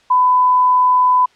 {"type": "tone", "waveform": "sine", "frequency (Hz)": 1002, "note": "B5", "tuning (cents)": 25, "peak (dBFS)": -9, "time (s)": [0.1, 1.26], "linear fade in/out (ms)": 10, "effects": ["white hiss -52 dBFS RMS until 1.35 s", "low-pass 4000 Hz 12 dB/octave"]}